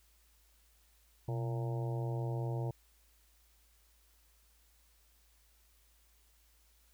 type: harmonic tone with a mistuned harmonic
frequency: 114.9 Hz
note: A#2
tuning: 25 cents flat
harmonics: 1 / 3 / 4 / 5 / 6 / 7 / 8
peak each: -34 / -44 / -46 / -48 / -50 / -51 / -52 dBFS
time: 1.28-2.71 s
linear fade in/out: 5 ms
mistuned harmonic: 1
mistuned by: +150 cents
effects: added 55 Hz sine -67 dBFS peak until 6.93 s + white hiss -70 dBFS RMS until 6.93 s